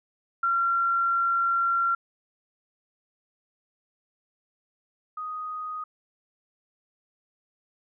sine tone pair in turn, 1371 / 1246.4 Hz, F6 / D#6, -32 / +3 cents, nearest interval major second, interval 165 cents, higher first, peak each -21 / -31 dBFS, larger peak first, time 0.43-1.95 / 5.17-5.84 s, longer first, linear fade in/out 5 ms, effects none

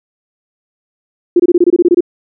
sine tone bursts, 350.3 Hz, F4, 5 cents sharp, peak -4 dBFS, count 11, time 1.36-2.007 s, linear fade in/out 5 ms, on 37 ms, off 24 ms, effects none

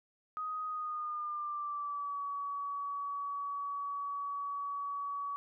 sine tone with pitch glide, 1251 to 1134 Hz, D#6 to C#6, +9 to +39 cents, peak -35 dBFS, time 0.37-5.36 s, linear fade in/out 0 ms, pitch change -170 cents, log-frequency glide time 0.66-2.21 s, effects none

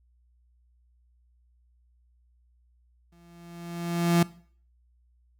35% pulse tone with exponential growth, 171 Hz, F3, 36 cents flat, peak -16 dBFS, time 3.12-4.23 s, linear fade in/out 5 ms, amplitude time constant 240 ms, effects noise-tail reverb RT60 0.5 s tail -20 dB re dry + added 60 Hz sine -61 dBFS peak until 5.39 s

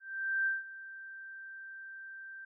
sine tone with ADSR envelope, 1568 Hz, G6, in tune, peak -27 dBFS, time 0-2.45 s, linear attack 460 ms, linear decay 170 ms, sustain -17 dB, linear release 6 ms, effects none

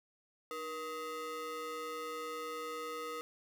square ring-modulated tone, 392 Hz, G4, in tune, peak -37 dBFS, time 0.51-3.21 s, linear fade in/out 0 ms, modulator 869 Hz, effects none

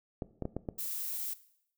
clicks, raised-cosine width 2 ms, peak -21 dBFS, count 5, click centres 0.222 / 0.423 / 0.454 / 0.566 / 0.688 s
violet noise, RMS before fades -37 dBFS, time 0.78-1.34 s, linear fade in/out 10 ms
effects noise-tail reverb RT60 0.7 s tail -17 dB re dry

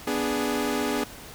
sawtooth chord, G# diminished, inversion first, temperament equal, 246.9 / 293.7 / 415.3 Hz, B3 / D4 / G#4, 0 / 0 / 0 cents, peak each -25 dBFS, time 0.07-1.04 s, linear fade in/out 5 ms, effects pink hiss -43 dBFS RMS until 1.34 s

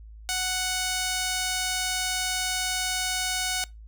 5% pulse tone, 740 Hz, F#5, in tune, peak -14 dBFS, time 0.29-3.64 s, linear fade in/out 0 ms, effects noise-tail reverb RT60 0.2 s tail -22 dB re dry + added 54 Hz sine -42 dBFS peak until 3.87 s

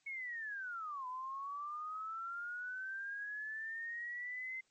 sine linear two-way sweep, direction down then up, 2217 to 1000 to 2074 Hz, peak -40 dBFS, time 0.06-4.61 s, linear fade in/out 10 ms, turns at 1.07 s, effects white hiss -75 dBFS RMS until 4.7 s + MP3 32 kbps

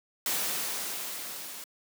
white noise with level ramp, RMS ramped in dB -29 to -42 dBFS, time 0.26-1.64 s, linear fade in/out 2 ms, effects high-pass 200 Hz 12 dB/octave

